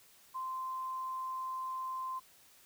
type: tone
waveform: sine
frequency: 1040 Hz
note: C6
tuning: 11 cents flat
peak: -36 dBFS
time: 0.34-2.2 s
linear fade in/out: 20 ms
effects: white hiss -62 dBFS RMS until 2.65 s